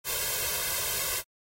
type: noise with comb filter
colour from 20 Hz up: white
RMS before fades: -30 dBFS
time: 0.04-1.23 s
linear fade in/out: 50 ms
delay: 1.9 ms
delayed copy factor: +0.95
effects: AAC 48 kbps